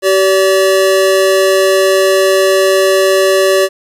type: tone pair together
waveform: square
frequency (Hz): 383.3 / 574.3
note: G4 / D5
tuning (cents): -39 / -39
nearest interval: perfect fifth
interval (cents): 700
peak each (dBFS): -11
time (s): 0.02-3.69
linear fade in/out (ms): 50
effects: resampled to 32000 Hz + 7-bit